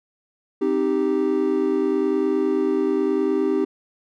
triangle chord, C minor, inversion none, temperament equal, 261.6 / 311.1 / 392 Hz, C4 / Eb4 / G4, 0 / 0 / 0 cents, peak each -23 / -21 / -19 dBFS, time 0.61-3.65 s, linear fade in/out 10 ms, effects none

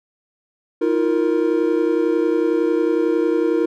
triangle chord, Eb suspended second, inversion none, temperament equal with one note detuned, 318.2 / 349.2 / 466.2 Hz, Eb4 / F4 / Bb4, +39 / 0 / 0 cents, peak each -18 dBFS, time 0.81-3.66 s, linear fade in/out 10 ms, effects none

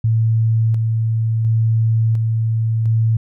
sine tone with tremolo, 112.5 Hz, A2, 39 cents sharp, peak -12 dBFS, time 0.04-3.17 s, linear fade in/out 5 ms, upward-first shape square, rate 0.71 Hz, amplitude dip 25%, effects none

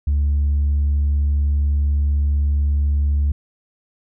triangle tone with tanh clipping, 72.1 Hz, D2, 31 cents flat, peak -15 dBFS, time 0.07-3.32 s, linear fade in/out 5 ms, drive 6 dB, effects none

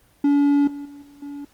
triangle tone with level steps, 285.6 Hz, D4, 48 cents flat, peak -12 / -28 / -36 / -43 / -29 dBFS, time 0.24-1.45 s, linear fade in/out 5 ms, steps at 0.67 / 0.85 / 1.02 / 1.22 s, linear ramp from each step 5 ms, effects pink hiss -58 dBFS RMS until 1.53 s + Opus 24 kbps

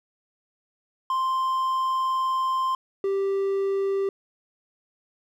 triangle tone pair in turn, 1046.5 / 392 Hz, C6 / G4, 0 / 0 cents, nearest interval octave + perfect fourth, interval 1700 cents, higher first, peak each -20 dBFS, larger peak neither, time 1.1-2.75 / 3.04-4.09 s, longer first, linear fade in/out 2 ms, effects none

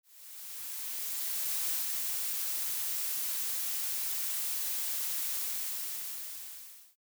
blue noise with ADSR envelope, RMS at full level -32 dBFS, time 0.03-6.96 s, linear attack 1700 ms, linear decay 110 ms, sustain -2 dB, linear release 1600 ms, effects noise-tail reverb RT60 0.1 s tail -23 dB re dry

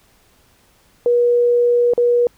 sine tone with dropouts, 481.5 Hz, B4, 44 cents flat, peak -11 dBFS, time 1.06-2.27 s, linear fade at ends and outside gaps 1 ms, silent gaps 1.936-1.978 s, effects pink hiss -55 dBFS RMS until 2.37 s

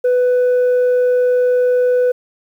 sine tone, 497.1 Hz, B4, 11 cents sharp, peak -8 dBFS, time 0.04-2.12 s, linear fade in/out 10 ms, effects tanh soft clip ceiling -10 dBFS + 8-bit

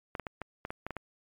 clicks, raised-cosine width 0.5 ms, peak -21 dBFS, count 9, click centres 0.152 / 0.197 / 0.268 / 0.417 / 0.651 / 0.705 / 0.866 / 0.907 / 0.967 s, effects MP3 96 kbps

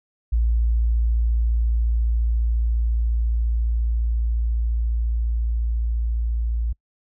sine tone with level ramp, 57.2 Hz, A#1, 32 cents flat, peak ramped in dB -16 to -20 dBFS, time 0.32-6.73 s, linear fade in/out 10 ms, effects noise-tail reverb RT60 0.1 s tail -26 dB re dry

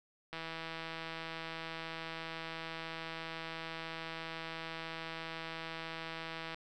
click train, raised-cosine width 0.3 ms, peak -26 dBFS, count 1014, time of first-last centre 0.33-6.545 s, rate 163 Hz, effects none

